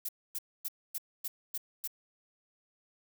violet noise bursts, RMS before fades -36 dBFS, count 7, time 0.05-1.876 s, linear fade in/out 5 ms, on 38 ms, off 260 ms, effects none

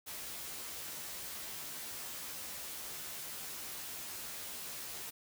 white noise with comb filter, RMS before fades -44 dBFS, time 0.06-5.11 s, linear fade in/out 20 ms, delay 13 ms, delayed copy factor +0.75, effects none

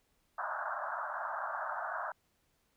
white band-pass noise, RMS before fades -38 dBFS, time 0.38-2.12 s, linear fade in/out 5 ms, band 600 to 1600 Hz, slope 96 dB/octave, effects pink hiss -75 dBFS RMS until 2.76 s

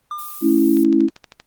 triangle tone with exponential decay, 1200 Hz, D6, 37 cents sharp, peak -21 dBFS, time 0.11-0.71 s, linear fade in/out 2 ms, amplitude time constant 130 ms
violet noise, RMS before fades -33 dBFS, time 0.18-0.84 s, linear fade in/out 10 ms
sine chord, A major, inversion none, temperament equal with one note detuned, 217.9 / 277.2 / 329.6 Hz, A3 / C#4 / E4, -17 / 0 / 0 cents, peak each -20 / -16 / -14 dBFS, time 0.41-1.1 s, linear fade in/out 50 ms
click train, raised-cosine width 0.2 ms, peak -20 dBFS, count 9, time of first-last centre 0.77-1.4 s, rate 12.7 Hz
effects pink hiss -66 dBFS RMS until 1.46 s + Opus 24 kbps

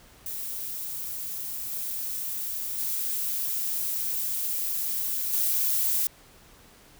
violet noise with level steps, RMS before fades -34 / -32 / -29 / -25 dBFS, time 0.26-6.07 s, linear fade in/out 2 ms, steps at 1.71 / 2.78 / 5.33 s, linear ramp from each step 5 ms, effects pink hiss -54 dBFS RMS until 6.99 s

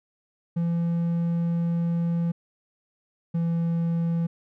triangle tone pair in turn, 169.4 / 167.74 Hz, E3 / E3, +48 / +30 cents, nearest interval unison, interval 18 cents, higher first, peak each -20 dBFS, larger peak neither, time 0.56-2.32 / 3.34-4.27 s, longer first, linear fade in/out 10 ms, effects none

